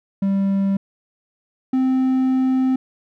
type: tone pair in turn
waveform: triangle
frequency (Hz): 196 / 260.2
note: G3 / C4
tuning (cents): 0 / -9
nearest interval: perfect fourth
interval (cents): 491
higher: second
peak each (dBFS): -14 / -13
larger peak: second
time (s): 0.22-0.77 / 1.73-2.76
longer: second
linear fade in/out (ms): 5
effects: none